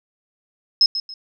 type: tone with echo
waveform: sine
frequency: 5160 Hz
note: E8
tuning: 38 cents flat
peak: -10 dBFS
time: 0.81-0.86 s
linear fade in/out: 2 ms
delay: 140 ms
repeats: 2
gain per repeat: -11 dB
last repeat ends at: 1.14 s
effects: none